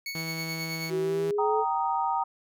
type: tone with tremolo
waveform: 25% pulse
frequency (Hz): 2217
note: C#7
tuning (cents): 0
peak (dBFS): -28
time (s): 0.06-0.9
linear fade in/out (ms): 2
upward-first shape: sine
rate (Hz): 9.3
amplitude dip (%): 45
type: tone with pitch glide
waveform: sawtooth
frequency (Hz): 162.6 to 164.01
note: E3 to E3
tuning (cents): -23 to -8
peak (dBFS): -30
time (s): 0.15-1.31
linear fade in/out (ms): 2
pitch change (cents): +15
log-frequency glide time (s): 1.01-1.13
type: linear sweep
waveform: sine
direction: up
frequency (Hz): 370 to 440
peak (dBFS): -25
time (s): 0.89-1.65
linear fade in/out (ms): 50
type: chord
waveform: sine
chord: Eb major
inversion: first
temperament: just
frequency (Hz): 777.8 / 933.4 / 1244.5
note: G5 / Bb5 / Eb6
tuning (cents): -14 / +2 / 0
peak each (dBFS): -29 / -27 / -32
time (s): 1.38-2.24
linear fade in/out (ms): 10
effects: none